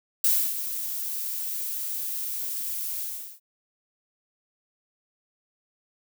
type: noise with ADSR envelope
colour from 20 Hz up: violet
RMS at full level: -20 dBFS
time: 0.24-3.4 s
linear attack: 4 ms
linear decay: 290 ms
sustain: -11 dB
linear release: 400 ms
effects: none